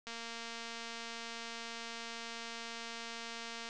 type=click train; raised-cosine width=0.2 ms; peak=-27 dBFS; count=837; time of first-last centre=0.07-3.689 s; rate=231 Hz; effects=resampled to 22050 Hz

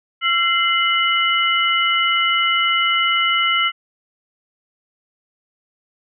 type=tone cluster; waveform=sine; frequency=1352 / 2078 / 2955 Hz; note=E6 / C7 / F#7; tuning=+43 / -12 / -3 cents; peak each=-19 dBFS; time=0.21-3.72 s; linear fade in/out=50 ms; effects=none

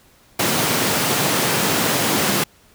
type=high-pass noise; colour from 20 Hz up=pink; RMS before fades=-19 dBFS; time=0.39-2.44 s; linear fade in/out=5 ms; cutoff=130 Hz; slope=24 dB/octave; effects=pink hiss -53 dBFS RMS until 2.74 s

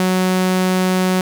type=tone; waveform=sawtooth; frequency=185 Hz; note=F#3; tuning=in tune; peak=-10 dBFS; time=0-1.21 s; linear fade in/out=2 ms; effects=none

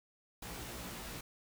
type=noise with comb filter; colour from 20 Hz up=pink; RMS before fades=-45 dBFS; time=0.42-1.21 s; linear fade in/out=5 ms; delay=17 ms; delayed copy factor=+1; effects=none

